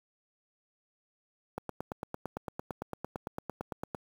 click train, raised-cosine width 1 ms, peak -21 dBFS, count 22, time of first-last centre 1.58-3.948 s, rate 8.87 Hz, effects high-pass 80 Hz 12 dB/octave + 8-bit

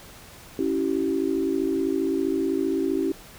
sine chord, C# diminished, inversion none, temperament equal with one note detuned, 277.2 / 329.6 / 385 Hz, C#4 / E4 / G4, 0 / 0 / -31 cents, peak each -26 dBFS, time 0.59-3.12 s, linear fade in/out 2 ms, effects pink hiss -46 dBFS RMS until 3.38 s

